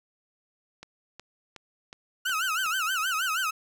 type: click train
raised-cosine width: 0.2 ms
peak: -25 dBFS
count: 6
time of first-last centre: 0.83-2.662 s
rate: 2.73 Hz
type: tone with vibrato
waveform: 30% pulse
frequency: 1396.9 Hz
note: F6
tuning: in tune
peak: -23 dBFS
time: 2.25-3.51 s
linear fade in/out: 10 ms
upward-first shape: sine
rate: 6.3 Hz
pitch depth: 190 cents each way
effects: none